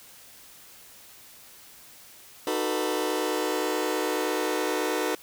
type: chord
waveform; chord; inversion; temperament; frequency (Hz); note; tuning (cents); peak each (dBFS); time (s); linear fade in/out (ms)
sawtooth; B dominant seventh; first; just; 308.7 / 370.4 / 444.5 / 493.9; D#4 / F#4 / A4 / B4; -14 / +2 / +18 / 0; -27; 2.47-5.15; 2
effects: white hiss -50 dBFS RMS until 5.22 s

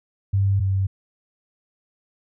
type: tone pair in turn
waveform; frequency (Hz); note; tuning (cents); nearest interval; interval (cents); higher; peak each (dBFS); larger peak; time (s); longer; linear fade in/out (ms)
sine; 98.3 / 96.39; G2 / G2; +5 / -29; unison; 34; first; -16 / -18; first; 0.33-0.6 / 0.6-0.87; neither; 10
effects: none

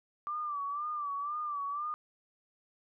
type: tone with vibrato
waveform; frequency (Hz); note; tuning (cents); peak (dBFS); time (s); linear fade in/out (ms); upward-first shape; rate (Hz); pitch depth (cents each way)
sine; 1171; D6; -5; -33; 0.27-1.94; 0; sine; 2; 73
effects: none

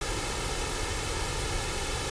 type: noise with comb filter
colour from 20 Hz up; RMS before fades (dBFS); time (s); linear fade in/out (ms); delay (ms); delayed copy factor
pink; -31; 0.01-2.1; 5; 2.3; +0.6
effects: resampled to 22050 Hz

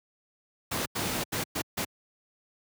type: noise bursts at uneven times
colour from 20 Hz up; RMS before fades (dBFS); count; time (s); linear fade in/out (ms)
pink; -30; 5; 0.71-0.86 / 0.95-1.24 / 1.32-1.44 / 1.55-1.62 / 1.77-1.85; 10
effects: high-pass 100 Hz 12 dB/octave

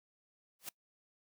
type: noise with exponential growth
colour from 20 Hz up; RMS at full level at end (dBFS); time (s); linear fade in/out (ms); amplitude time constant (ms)
white; -37; 0.59-0.69; 5; 20
effects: noise-tail reverb RT60 0.1 s tail -23 dB re dry + high-pass 150 Hz 12 dB/octave

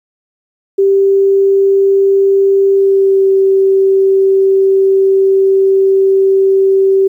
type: tone with pitch glide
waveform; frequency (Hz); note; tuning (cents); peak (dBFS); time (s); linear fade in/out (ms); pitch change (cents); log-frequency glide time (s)
sine; 392 to 386.8; G4 to G4; 0 to -23; -6; 0.78-7.08; 10; -23; 2.76-3.28
effects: 8-bit

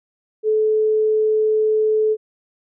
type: tone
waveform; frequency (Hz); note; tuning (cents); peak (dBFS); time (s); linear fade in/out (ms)
sine; 432.6; A4; -29; -14; 0.43-2.17; 50
effects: none

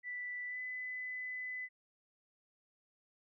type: tone with pitch glide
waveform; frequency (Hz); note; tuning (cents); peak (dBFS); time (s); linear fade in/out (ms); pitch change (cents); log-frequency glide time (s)
sine; 1975.5 to 2007; B6 to B6; 0 to +27; -39; 0.03-1.69; 50; +27; 0.47-0.59
effects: none

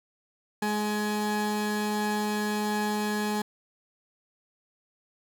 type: tone pair together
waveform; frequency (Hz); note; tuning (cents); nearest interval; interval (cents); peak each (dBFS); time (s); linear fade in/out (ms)
30% pulse; 210 / 841.4; G#3 / G#5; +19 / +22; 2 octaves; 2403; -25 / -29; 0.62-3.42; 5
effects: none

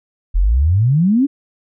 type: exponential sweep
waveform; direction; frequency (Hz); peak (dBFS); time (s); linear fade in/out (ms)
sine; up; 39.24 to 293.7; -10; 0.34-1.27; 20
effects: none

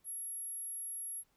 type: tone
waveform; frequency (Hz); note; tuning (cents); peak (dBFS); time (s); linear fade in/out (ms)
sine; 11230; F9; +8; -39; 0.04-1.24; 50
effects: pink hiss -75 dBFS RMS until 1.36 s

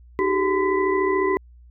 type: tone cluster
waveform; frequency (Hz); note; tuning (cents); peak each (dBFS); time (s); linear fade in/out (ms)
sine; 310.9 / 383 / 416.9 / 1019 / 1980; D#4 / G4 / G#4 / C6 / B6; -1 / -40 / +7 / -46 / +4; -28 / -20 / -29 / -25 / -29; 0.19-1.37; 0
effects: added 60 Hz sine -45 dBFS peak until 1.7 s

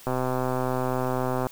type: click train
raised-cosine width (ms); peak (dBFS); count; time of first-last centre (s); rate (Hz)
1; -13; 180; 0.07-1.468; 128
effects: white hiss -48 dBFS RMS until 1.51 s

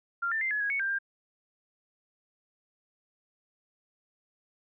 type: tone with pitch steps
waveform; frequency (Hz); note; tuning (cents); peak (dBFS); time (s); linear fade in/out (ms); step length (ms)
sine; 1389 / 1783 / 2087 / 1698 / 1651 / 2218 / 1583 / 1595; F6 / A6 / C7 / G#6 / G#6 / C#7 / G6 / G6; -10 / +22 / -5 / +38 / -11 / 0 / +17 / +30; -27; 0.22-0.988; 10; 96
effects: none

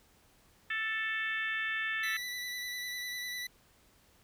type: harmonic tone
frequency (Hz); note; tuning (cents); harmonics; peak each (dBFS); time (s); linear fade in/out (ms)
441.1; A4; +4; 3 / 4 / 5 / 6 / 7 / 8; -43 / -33 / -40 / -41 / -48 / -46; 0.7-2.17; 5
type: tone with vibrato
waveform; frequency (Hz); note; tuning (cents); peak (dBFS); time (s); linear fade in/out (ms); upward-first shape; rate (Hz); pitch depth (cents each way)
25% pulse; 1975.5; B6; 0; -33; 2.03-3.47; 5; square; 10; 14
effects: pink hiss -65 dBFS RMS until 4.23 s

